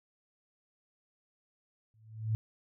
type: tone with exponential growth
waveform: sine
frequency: 110 Hz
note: A2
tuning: in tune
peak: -25 dBFS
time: 1.94-2.35 s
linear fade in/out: 0 ms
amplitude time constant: 89 ms
effects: none